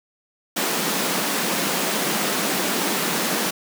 pink high-pass noise, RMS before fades -23 dBFS, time 0.56-3.51 s, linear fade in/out 10 ms, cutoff 170 Hz, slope 48 dB/octave, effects none

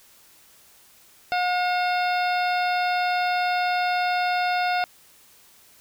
harmonic tone with a mistuned harmonic, 720 Hz, F#5, 47 cents flat, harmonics 1 / 2 / 3 / 4 / 5 / 6 / 7, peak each -22 / -28 / -32 / -34 / -36 / -38 / -39 dBFS, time 1.32-4.84 s, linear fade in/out 0 ms, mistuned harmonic 4, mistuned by -100 cents, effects white hiss -54 dBFS RMS until 5.8 s

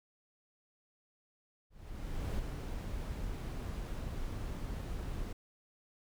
brown noise with ADSR envelope, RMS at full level -35 dBFS, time 1.7-5.33 s, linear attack 690 ms, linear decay 4 ms, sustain -4 dB, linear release 6 ms, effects none

